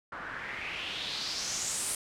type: noise with low-pass filter sweep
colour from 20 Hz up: white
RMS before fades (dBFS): -36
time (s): 0.12-1.95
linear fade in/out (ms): 2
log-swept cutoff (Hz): 1300 to 9900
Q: 3.6
effects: none